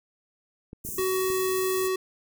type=clicks; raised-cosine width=3 ms; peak=-27 dBFS; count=5; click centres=0.731 / 0.85 / 0.889 / 0.993 / 1.302 s
type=band-stop noise; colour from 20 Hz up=white; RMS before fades=-35 dBFS; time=0.84-1.89 s; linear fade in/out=20 ms; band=420 to 6300 Hz; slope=48 dB/octave
type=tone; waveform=square; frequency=375.1 Hz; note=F#4; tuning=24 cents sharp; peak=-25 dBFS; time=0.98-1.96 s; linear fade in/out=5 ms
effects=none